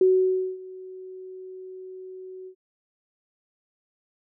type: tone with ADSR envelope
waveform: sine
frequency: 373.2 Hz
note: F#4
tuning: 15 cents sharp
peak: -14 dBFS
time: 0.01-2.55 s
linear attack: 3 ms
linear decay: 560 ms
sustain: -23 dB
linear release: 80 ms
effects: none